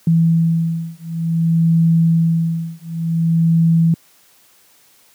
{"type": "beating tone pair", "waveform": "sine", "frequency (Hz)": [164.81, 165.36], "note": ["E3", "E3"], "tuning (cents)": [0, 6], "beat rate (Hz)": 0.55, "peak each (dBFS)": -15, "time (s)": [0.07, 3.94], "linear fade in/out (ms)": 2, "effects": ["white hiss -52 dBFS RMS until 5.14 s", "high-pass 100 Hz 12 dB/octave"]}